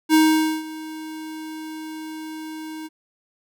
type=tone with ADSR envelope; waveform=square; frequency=314.2 Hz; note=D#4; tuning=17 cents sharp; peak=-12 dBFS; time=0.09-2.89 s; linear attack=48 ms; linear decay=490 ms; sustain=-20 dB; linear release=32 ms; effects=none

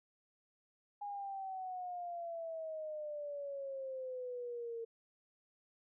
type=exponential sweep; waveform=sine; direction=down; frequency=823 to 455.9 Hz; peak=-40 dBFS; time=1.01-4.85 s; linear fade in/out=10 ms; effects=none

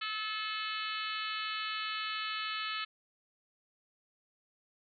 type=harmonic tone; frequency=433 Hz; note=A4; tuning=28 cents flat; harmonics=3 / 4 / 5 / 6 / 7 / 8 / 9 / 10; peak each=-39 / -43 / -45 / -42 / -42 / -46 / -46 / -45 dBFS; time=0.01-2.85 s; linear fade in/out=10 ms; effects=none

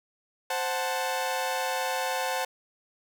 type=chord; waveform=sawtooth; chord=F# diminished; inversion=second; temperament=equal; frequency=523.3 / 740 / 880 Hz; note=C5 / F#5 / A5; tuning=0 / 0 / 0 cents; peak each=-28 dBFS; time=0.5-2.45 s; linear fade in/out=5 ms; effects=none

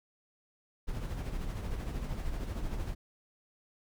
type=noise with tremolo; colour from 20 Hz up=brown; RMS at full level=-34 dBFS; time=0.87-2.95 s; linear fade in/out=20 ms; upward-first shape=sine; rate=13 Hz; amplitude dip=45%; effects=none

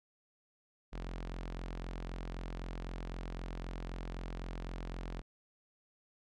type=tone with notch filter; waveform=sawtooth; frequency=43.88 Hz; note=F1; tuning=9 cents sharp; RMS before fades=-42 dBFS; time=0.92-5.22 s; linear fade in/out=20 ms; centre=94 Hz; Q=1.6; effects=low-pass 5000 Hz 12 dB/octave

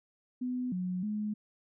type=tone with pitch steps; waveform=sine; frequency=250.5 / 182.1 / 211.1 Hz; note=B3 / F#3 / G#3; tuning=+25 / -27 / +29 cents; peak=-31 dBFS; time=0.41-1.34 s; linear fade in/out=10 ms; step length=310 ms; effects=none

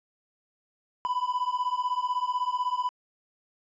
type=beating tone pair; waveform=triangle; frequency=987.8 / 1003.8 Hz; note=B5 / B5; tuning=0 / +28 cents; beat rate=16 Hz; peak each=-27 dBFS; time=1.05-2.89 s; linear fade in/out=0 ms; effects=resampled to 16000 Hz

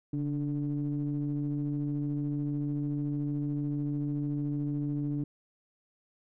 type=ring-modulated tone; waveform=triangle; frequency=74.6 Hz; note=D2; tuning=28 cents sharp; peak=-24 dBFS; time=0.13-5.24 s; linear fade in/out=5 ms; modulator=217 Hz; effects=none

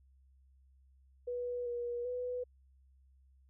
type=tone with pitch steps; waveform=sine; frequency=489.1 / 479.9 / 495.7 Hz; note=B4 / B4 / B4; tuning=-17 / -50 / +6 cents; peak=-35 dBFS; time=1.27-2.44 s; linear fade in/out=10 ms; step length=390 ms; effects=added 66 Hz sine -62 dBFS peak until 3.49 s

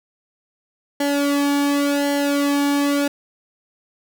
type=tone with flanger; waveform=sawtooth; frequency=284.9 Hz; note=C#4; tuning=48 cents sharp; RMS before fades=-19 dBFS; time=1-3.08 s; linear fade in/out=5 ms; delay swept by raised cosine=0.8 to 1.55 ms; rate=0.9 Hz; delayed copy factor=-0.8; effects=none

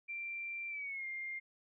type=tone with pitch glide; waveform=sine; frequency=2359 to 2114 Hz; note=D7 to C7; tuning=+7 to +17 cents; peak=-39 dBFS; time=0.08-1.4 s; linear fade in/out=20 ms; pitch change=-190 cents; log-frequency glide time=0.69-1.06 s; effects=none

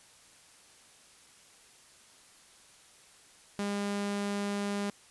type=tone; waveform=sawtooth; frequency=202.5 Hz; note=G#3; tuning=43 cents flat; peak=-27 dBFS; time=3.59-4.9 s; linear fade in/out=0 ms; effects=white hiss -58 dBFS RMS until 5.1 s + resampled to 24000 Hz

